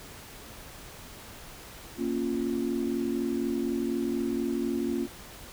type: chord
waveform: sine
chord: Bb minor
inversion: none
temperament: equal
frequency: 233.1 / 277.2 / 349.2 Hz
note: Bb3 / Db4 / F4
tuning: 0 / 0 / 0 cents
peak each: -31 dBFS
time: 1.97-5.08 s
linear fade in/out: 50 ms
effects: pink hiss -46 dBFS RMS until 5.52 s